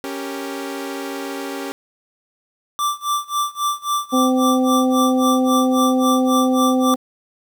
sawtooth chord, G diminished, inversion second, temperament equal, 277.2 / 392 / 466.2 Hz, Db4 / G4 / Bb4, 0 / 0 / 0 cents, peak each -24 / -26 / -30 dBFS, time 0.04-1.72 s, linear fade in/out 0 ms
square tone with tremolo, 1173 Hz, D6, 2 cents flat, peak -17 dBFS, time 2.79-6.94 s, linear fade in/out 0 ms, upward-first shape sine, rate 3.7 Hz, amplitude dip 95%
harmonic tone, 257.1 Hz, C4, 30 cents flat, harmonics 1 / 2 / 3, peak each -15 / -21 / -25 dBFS, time 4.12-6.96 s, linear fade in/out 20 ms
effects 8-bit

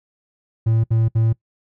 triangle tone bursts, 112.8 Hz, A2, 44 cents sharp, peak -12 dBFS, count 3, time 0.66-1.33 s, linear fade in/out 10 ms, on 180 ms, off 65 ms, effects noise-tail reverb RT60 0.1 s tail -22 dB re dry

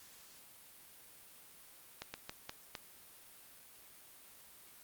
slowing click train, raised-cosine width 0.2 ms, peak -24 dBFS, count 5, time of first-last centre 2.02-2.752 s, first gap 120 ms, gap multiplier 1.29, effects white hiss -58 dBFS RMS until 4.83 s + Opus 48 kbps

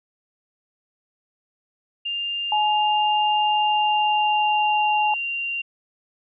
sine tone with pitch glide, 2800 to 2771 Hz, F7 to F7, +4 to -14 cents, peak -24 dBFS, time 2.05-5.62 s, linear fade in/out 10 ms, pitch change -18 cents, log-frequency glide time 3.43-5.27 s
sine tone, 847 Hz, G#5, 34 cents sharp, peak -18 dBFS, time 2.52-5.14 s, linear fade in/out 2 ms
effects none

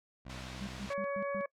15% pulse tone with vibrato, 64 Hz, C2, 38 cents flat, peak -38 dBFS, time 0.25-0.9 s, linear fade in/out 10 ms, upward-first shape square, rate 6.9 Hz, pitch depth 17 cents each way
white noise, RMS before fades -42 dBFS, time 0.29-0.94 s, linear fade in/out 10 ms
sine tone bursts, 200.2 Hz, G3, 37 cents sharp, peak -39 dBFS, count 5, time 0.61-1.41 s, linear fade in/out 0 ms, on 64 ms, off 120 ms
harmonic tone, 562 Hz, C#5, 24 cents sharp, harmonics 1 / 2 / 3 / 4, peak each -34 / -40 / -44 / -46 dBFS, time 0.9-1.46 s, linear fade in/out 5 ms
effects noise-tail reverb RT60 0.1 s tail -22 dB re dry + low-pass 4000 Hz 12 dB/octave

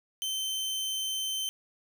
sawtooth tone, 3091 Hz, G7, 25 cents flat, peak -27 dBFS, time 0.22-1.49 s, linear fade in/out 0 ms, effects none

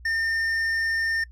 sine tone with hard clipping, 1812 Hz, A#6, 50 cents flat, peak -24 dBFS, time 0.05-1.24 s, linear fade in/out 5 ms, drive 6 dB, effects noise-tail reverb RT60 0.1 s tail -26 dB re dry + added 60 Hz sine -43 dBFS peak until 1.31 s

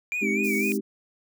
triangle tone with vibrato, 2355 Hz, D7, 4 cents sharp, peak -24 dBFS, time 0.12-0.72 s, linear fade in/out 0 ms, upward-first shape sine, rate 4 Hz, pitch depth 94 cents each way
sine chord, Ab major seventh, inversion none, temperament equal with one note detuned, 210.8 / 261.6 / 311.1 / 392 Hz, Ab3 / C4 / Eb4 / G4, +26 / 0 / 0 / 0 cents, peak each -27 / -32 / -31 / -29 dBFS, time 0.21-0.81 s, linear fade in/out 20 ms
white high-pass noise, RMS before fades -38 dBFS, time 0.43-0.78 s, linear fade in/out 20 ms, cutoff 4900 Hz, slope 48 dB/octave
effects none

